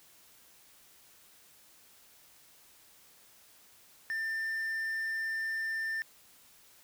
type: tone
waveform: triangle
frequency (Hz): 1791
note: A6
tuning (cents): +30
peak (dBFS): -30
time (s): 4.1-6.02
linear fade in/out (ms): 0
effects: white hiss -60 dBFS RMS until 6.83 s